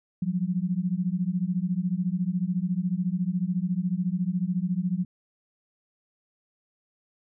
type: beating tone pair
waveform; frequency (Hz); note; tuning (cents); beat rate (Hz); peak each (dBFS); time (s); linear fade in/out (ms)
sine; 173.7 / 187.7; F3 / F#3; -9 / +25; 14; -27; 0.22-5.05; 5
effects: none